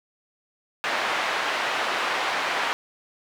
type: band-pass noise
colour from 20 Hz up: pink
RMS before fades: -26 dBFS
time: 0.84-2.73 s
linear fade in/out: 0 ms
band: 780 to 2700 Hz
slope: 12 dB/octave
effects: none